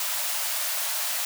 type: high-pass noise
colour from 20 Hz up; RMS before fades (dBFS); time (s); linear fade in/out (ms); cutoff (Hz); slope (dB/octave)
white; -28; 0-1.25; 2; 560; 96
effects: none